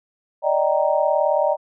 sine chord, Eb major seventh, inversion third, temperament just, 583.4 / 622.3 / 777.8 / 933.4 Hz, D5 / Eb5 / G5 / Bb5, -12 / 0 / -14 / +2 cents, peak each -20 / -20 / -24 / -24 dBFS, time 0.42-1.57 s, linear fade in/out 50 ms, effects none

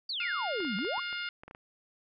sine exponential two-way sweep, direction down then up, 4769 to 179.1 to 1166 Hz, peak -32 dBFS, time 0.09-1 s, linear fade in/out 5 ms, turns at 0.76 s
harmonic tone, 708 Hz, F5, 23 cents sharp, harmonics 2 / 3 / 4 / 5 / 6 / 7, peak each -37 / -40 / -40 / -44 / -48 / -50 dBFS, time 0.2-1.29 s, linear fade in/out 2 ms
clicks, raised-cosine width 0.5 ms, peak -32 dBFS, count 10, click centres 0.604 / 0.649 / 0.788 / 0.849 / 0.979 / 1.128 / 1.435 / 1.48 / 1.511 / 1.549 s
effects none

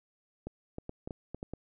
clicks, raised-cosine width 2 ms, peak -25 dBFS, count 8, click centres 0.47 / 0.784 / 0.894 / 1.075 / 1.108 / 1.346 / 1.429 / 1.536 s, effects none

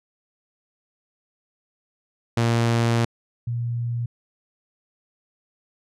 sawtooth / sine tone pair in turn, 116.54 / 118.71 Hz, A#2 / A#2, 0 / +32 cents, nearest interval unison, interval 32 cents, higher second, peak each -14 / -23 dBFS, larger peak first, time 2.37-3.05 / 3.47-4.06 s, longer first, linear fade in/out 5 ms, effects low-pass 8000 Hz 12 dB/octave

